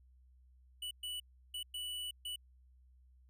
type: tone bursts at uneven times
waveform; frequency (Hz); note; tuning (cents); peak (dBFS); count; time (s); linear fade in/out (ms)
square; 2960; F#7; 0; -40; 5; 0.82-0.91 / 1.03-1.2 / 1.54-1.63 / 1.74-2.11 / 2.25-2.36; 5
effects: added 63 Hz sine -61 dBFS peak until 3.29 s